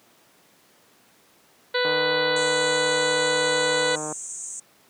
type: harmonic tone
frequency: 495.2 Hz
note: B4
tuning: 5 cents sharp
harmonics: 1 / 2 / 3 / 4 / 5 / 6 / 7 / 8 / 9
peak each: -23 / -31 / -27 / -30 / -39 / -36 / -34 / -29 / -36 dBFS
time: 1.74-3.96 s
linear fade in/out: 10 ms
type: click train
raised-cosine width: 1 ms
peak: -18 dBFS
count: 349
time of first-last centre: 1.85-4.125 s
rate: 153 Hz
type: band-pass noise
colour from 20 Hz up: pink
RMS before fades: -35 dBFS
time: 2.36-4.6 s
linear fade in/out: 5 ms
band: 6400 to 8700 Hz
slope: 96 dB/octave
effects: pink hiss -57 dBFS RMS until 4.89 s + high-pass 200 Hz 12 dB/octave